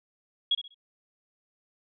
sine tone with echo, 3322 Hz, G#7, in tune, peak -21 dBFS, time 0.51-0.55 s, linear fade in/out 5 ms, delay 65 ms, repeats 3, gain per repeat -11 dB, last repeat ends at 0.745 s, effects none

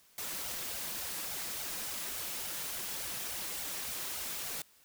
white noise with flanger, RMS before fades -39 dBFS, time 0.18-4.62 s, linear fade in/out 2 ms, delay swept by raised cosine 1.3 to 6.2 ms, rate 3.5 Hz, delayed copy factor +0.6, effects white hiss -64 dBFS RMS until 4.84 s

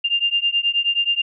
sine beating tone pair, 2794 / 2803.4 Hz, F7 / F7, 0 / +6 cents, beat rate 9.4 Hz, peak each -20 / -20 dBFS, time 0.04-1.22 s, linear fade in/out 10 ms, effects none

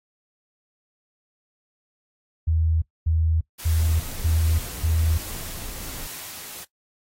sine tone bursts, 80.7 Hz, E2, 36 cents flat, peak -18 dBFS, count 5, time 2.47-5.18 s, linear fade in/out 10 ms, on 350 ms, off 240 ms
white noise with tremolo, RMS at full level -36 dBFS, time 3.58-6.65 s, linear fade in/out 20 ms, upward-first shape triangle, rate 1.3 Hz, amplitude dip 25%
brown noise, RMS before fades -36 dBFS, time 3.78-6.07 s, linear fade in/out 10 ms
effects noise-tail reverb RT60 0.1 s tail -19 dB re dry + AAC 48 kbps

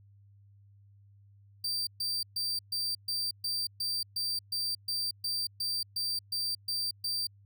40% pulse tone bursts, 4676 Hz, D8, 8 cents flat, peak -29 dBFS, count 16, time 1.64-7.27 s, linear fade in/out 5 ms, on 230 ms, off 130 ms, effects added 100 Hz sine -56 dBFS peak until 7.45 s

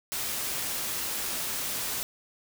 white noise, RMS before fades -32 dBFS, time 0.12-2.03 s, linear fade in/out 0 ms, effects none

